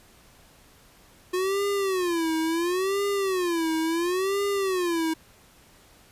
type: tone with vibrato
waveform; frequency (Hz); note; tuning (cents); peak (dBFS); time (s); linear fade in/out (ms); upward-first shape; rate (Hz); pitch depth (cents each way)
square; 359.2; F4; +49; -24; 1.33-5.14; 10; sine; 0.72; 200
effects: pink hiss -55 dBFS RMS until 6.11 s + resampled to 32000 Hz